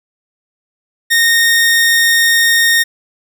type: tone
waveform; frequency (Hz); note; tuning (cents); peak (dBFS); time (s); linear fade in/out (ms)
sawtooth; 1847; A#6; -16; -5; 1.1-2.84; 20
effects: none